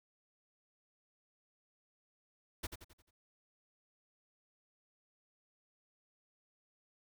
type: noise with echo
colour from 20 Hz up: pink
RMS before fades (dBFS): -39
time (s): 2.63-2.67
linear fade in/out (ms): 10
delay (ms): 88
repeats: 5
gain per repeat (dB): -7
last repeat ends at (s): 3.11
effects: none